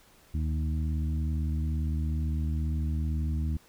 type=harmonic tone with a mistuned harmonic; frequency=77.78 Hz; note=D#2; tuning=in tune; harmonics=1 / 2 / 3 / 4; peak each=-27 / -35 / -38 / -44 dBFS; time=0.34-3.57 s; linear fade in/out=5 ms; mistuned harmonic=1; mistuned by=-42 cents; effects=pink hiss -59 dBFS RMS until 3.68 s